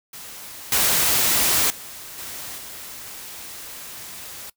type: noise with level steps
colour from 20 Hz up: white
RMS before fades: -38 / -19 / -38 / -34 / -37 dBFS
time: 0.13-4.5 s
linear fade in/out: 5 ms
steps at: 0.72 / 1.7 / 2.18 / 2.58 s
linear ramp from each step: 2 ms
effects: noise-tail reverb RT60 0.1 s tail -20 dB re dry